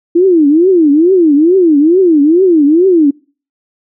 sine tone with vibrato, 329.6 Hz, E4, in tune, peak -4 dBFS, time 0.15-3.11 s, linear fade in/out 10 ms, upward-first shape triangle, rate 2.3 Hz, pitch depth 300 cents each way, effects noise-tail reverb RT60 0.4 s tail -25 dB re dry

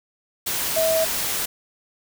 sine tone in noise, 646 Hz, E5, 35 cents flat, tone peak -18 dBFS, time 0.76-1.05 s, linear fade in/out 10 ms, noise white, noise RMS -25 dBFS, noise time 0.46-1.46 s, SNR +4 dB, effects none

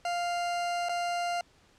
40% pulse tone with dropouts, 698.5 Hz, F5, in tune, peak -28 dBFS, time 0.05-1.41 s, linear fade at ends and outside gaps 2 ms, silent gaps 0.887-0.893 s, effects pink hiss -62 dBFS RMS until 1.78 s + low-pass 7000 Hz 12 dB/octave

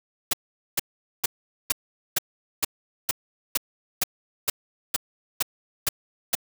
white noise bursts, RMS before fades -22 dBFS, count 14, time 0.31-6.352 s, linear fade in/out 5 ms, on 23 ms, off 440 ms, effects none

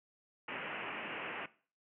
white low-pass noise, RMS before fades -42 dBFS, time 0.48-1.46 s, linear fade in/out 5 ms, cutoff 2900 Hz, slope 96 dB/octave, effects noise-tail reverb RT60 0.4 s tail -18 dB re dry + high-pass 200 Hz 12 dB/octave

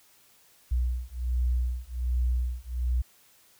sine beating tone pair, 60.8 / 62.1 Hz, B1 / B1, -26 / +10 cents, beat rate 1.3 Hz, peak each -28 dBFS, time 0.71-3.02 s, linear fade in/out 10 ms, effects white hiss -60 dBFS RMS until 3.59 s

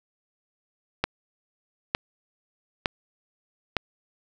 click train, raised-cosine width 0.3 ms, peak -6 dBFS, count 4, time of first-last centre 1.04-3.767 s, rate 1.1 Hz, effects none

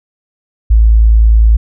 sine tone, 55 Hz, A1, in tune, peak -3 dBFS, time 0.7-1.57 s, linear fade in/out 10 ms, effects none

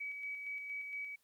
sine tone with tremolo, 2276 Hz, C#7, 45 cents sharp, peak -38 dBFS, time 0-1.16 s, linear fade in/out 10 ms, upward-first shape square, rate 4.3 Hz, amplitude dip 35%, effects white hiss -75 dBFS RMS until 1.23 s + MP3 96 kbps

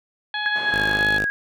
harmonic tone, 841 Hz, G#5, 22 cents sharp, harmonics 1 / 2 / 3 / 4 / 5, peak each -30 / -26 / -37 / -30 / -36 dBFS, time 0.34-1.18 s, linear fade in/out 2 ms
sine tone with vibrato, 1661.2 Hz, G#6, in tune, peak -20 dBFS, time 0.46-1.3 s, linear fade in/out 0 ms, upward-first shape triangle, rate 2 Hz, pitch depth 30 cents each way
white band-pass noise, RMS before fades -36 dBFS, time 0.55-1.04 s, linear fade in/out 10 ms, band 190 to 1200 Hz, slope 12 dB/octave
5% pulse tone, 51.9 Hz, G#1, in tune, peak -16 dBFS, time 0.72-1.25 s, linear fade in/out 10 ms
effects none

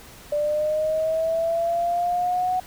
sine linear sweep, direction up, 587.3 to 740 Hz, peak -20 dBFS, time 0.32-2.6 s, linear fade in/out 5 ms, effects pink hiss -45 dBFS RMS until 2.66 s

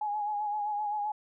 sine tone with vibrato, 835 Hz, G#5, 9 cents sharp, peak -29 dBFS, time 0.01-1.12 s, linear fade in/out 5 ms, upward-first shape sine, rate 7.7 Hz, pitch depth 39 cents each way, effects none

